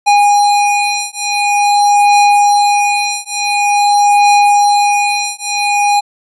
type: beating tone pair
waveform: square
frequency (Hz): 819 / 819.47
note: G#5 / G#5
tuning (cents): -24 / -23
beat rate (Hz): 0.47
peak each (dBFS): -12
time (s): 0.06-6.01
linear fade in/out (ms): 20
effects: resampled to 24000 Hz